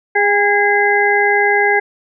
harmonic tone with a mistuned harmonic, 410 Hz, G#4, 22 cents flat, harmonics 1 / 2 / 4 / 5, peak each -16 / -16 / -16 / -16 dBFS, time 0.15-1.8 s, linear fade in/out 10 ms, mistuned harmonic 2, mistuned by -20 cents, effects none

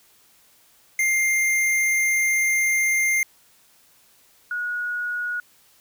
square / sine tone pair in turn, 2106 / 1453.3 Hz, C7 / F#6, +11 / -31 cents, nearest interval tritone, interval 642 cents, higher first, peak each -19 / -24 dBFS, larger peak first, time 0.99-3.23 / 4.51-5.4 s, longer first, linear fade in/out 2 ms, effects white hiss -57 dBFS RMS until 5.8 s

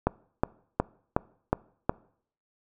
click train, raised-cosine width 1 ms, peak -8 dBFS, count 6, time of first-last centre 0.07-1.895 s, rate 2.74 Hz, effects noise-tail reverb RT60 0.6 s tail -23 dB re dry

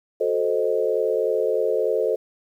sine chord, F# diminished seventh, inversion none, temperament equal, 370 / 440 / 523.3 / 622.3 Hz, F#4 / A4 / C5 / Eb5, 0 / 0 / 0 / 0 cents, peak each -28 / -22 / -24 / -27 dBFS, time 0.2-2.16 s, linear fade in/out 10 ms, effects 9-bit

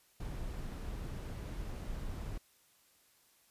brown noise, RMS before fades -41 dBFS, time 0.2-2.38 s, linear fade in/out 5 ms, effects white hiss -68 dBFS RMS until 3.5 s + resampled to 32000 Hz

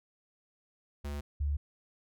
square / sine tone pair in turn, 72.2 / 72.2 Hz, D2 / D2, -29 / -29 cents, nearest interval unison, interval 0 cents, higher neither, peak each -36 / -28 dBFS, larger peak second, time 1.04-1.21 / 1.4-1.57 s, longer neither, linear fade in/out 10 ms, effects none

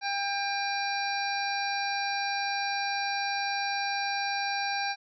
harmonic tone with a mistuned harmonic, 799 Hz, G5, 33 cents sharp, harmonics 1 / 2 / 3 / 5 / 6 / 7, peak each -31 / -34 / -36 / -38 / -39 / -39 dBFS, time 0.01-4.96 s, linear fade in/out 50 ms, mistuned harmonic 6, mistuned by -61 cents, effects none

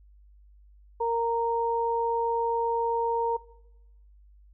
sine tone pair together, 463.8 / 927.6 Hz, A#4 / A#5, -9 / -9 cents, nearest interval octave, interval 1200 cents, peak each -27 dBFS, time 1-3.37 s, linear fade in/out 10 ms, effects noise-tail reverb RT60 0.9 s tail -19 dB re dry + added 50 Hz sine -52 dBFS peak until 4.53 s

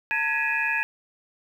sine tone cluster, 897 / 1672 / 1920 / 2458 / 2601 Hz, A5 / G#6 / B6 / D#7 / E7, +33 / +11 / -49 / -22 / -24 cents, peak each -32 / -25 / -34 / -28 / -31 dBFS, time 0.11-0.83 s, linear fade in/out 0 ms, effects 9-bit

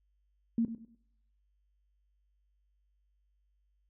sine tone with echo, 230 Hz, A#3, 23 cents flat, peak -25 dBFS, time 0.58-0.65 s, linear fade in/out 2 ms, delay 100 ms, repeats 3, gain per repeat -12 dB, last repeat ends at 0.95 s, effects noise-tail reverb RT60 0.7 s tail -19 dB re dry + added 50 Hz sine -70 dBFS peak until 3.89 s

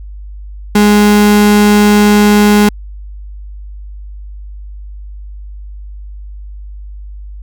35% pulse tone, 207.7 Hz, G#3, in tune, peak -3 dBFS, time 0.75-2.69 s, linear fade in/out 5 ms, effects added 50 Hz sine -25 dBFS peak until 7.42 s

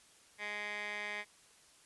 15% pulse tone with band-pass filter, 207.7 Hz, G#3, in tune, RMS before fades -41 dBFS, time 0.38-1.25 s, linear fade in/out 50 ms, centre 2100 Hz, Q 2.5, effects white hiss -63 dBFS RMS until 1.85 s + resampled to 24000 Hz

